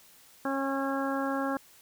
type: harmonic tone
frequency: 272.6 Hz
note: C#4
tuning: 29 cents flat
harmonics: 1 / 2 / 3 / 4 / 5 / 6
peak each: -31 / -34 / -36 / -37 / -38 / -39 dBFS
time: 0.45-1.57 s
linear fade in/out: 2 ms
effects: white hiss -57 dBFS RMS until 1.81 s